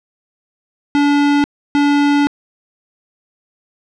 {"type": "tone bursts at uneven times", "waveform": "square", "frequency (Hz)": 287.7, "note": "D4", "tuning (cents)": -36, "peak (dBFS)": -11, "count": 2, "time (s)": [[0.95, 1.44], [1.75, 2.27]], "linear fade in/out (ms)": 0, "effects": ["low-pass 4000 Hz 12 dB/octave"]}